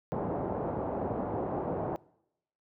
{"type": "low-pass noise", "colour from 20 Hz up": "white", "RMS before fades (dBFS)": -33, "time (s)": [0.12, 1.96], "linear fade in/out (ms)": 0, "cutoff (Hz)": 780, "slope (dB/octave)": 24, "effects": ["noise-tail reverb RT60 0.8 s tail -23 dB re dry", "high-pass 80 Hz 12 dB/octave"]}